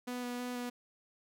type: tone with vibrato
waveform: sawtooth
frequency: 245.9 Hz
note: B3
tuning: 7 cents flat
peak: -33 dBFS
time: 0.07-0.7 s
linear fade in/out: 10 ms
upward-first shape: square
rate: 3.1 Hz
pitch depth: 10 cents each way
effects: none